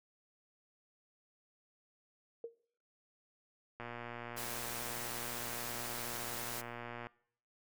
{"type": "tone with exponential decay", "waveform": "sine", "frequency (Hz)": 463.6, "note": "A#4", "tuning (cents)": -10, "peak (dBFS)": -36, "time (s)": [2.44, 2.55], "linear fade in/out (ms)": 2, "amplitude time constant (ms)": 23}
{"type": "click train", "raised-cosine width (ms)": 0.5, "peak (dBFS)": -29, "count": 390, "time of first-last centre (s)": [3.8, 7.069], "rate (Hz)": 119}
{"type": "noise", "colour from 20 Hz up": "white", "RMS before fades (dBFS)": -43, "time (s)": [4.36, 6.62], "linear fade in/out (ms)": 20}
{"effects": ["noise-tail reverb RT60 0.6 s tail -22 dB re dry"]}